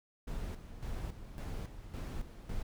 brown noise with tremolo, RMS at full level -39 dBFS, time 0.27-2.63 s, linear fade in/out 10 ms, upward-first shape square, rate 1.8 Hz, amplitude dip 65%, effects none

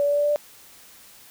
sine tone with pitch steps, 573 / 576.3 / 579.7 / 583 / 586.4 / 589.8 Hz, D5 / D5 / D5 / D5 / D5 / D5, -43 / -33 / -23 / -13 / -3 / +7 cents, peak -18 dBFS, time 0-0.36 s, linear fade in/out 0 ms, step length 60 ms, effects white hiss -49 dBFS RMS until 1.3 s

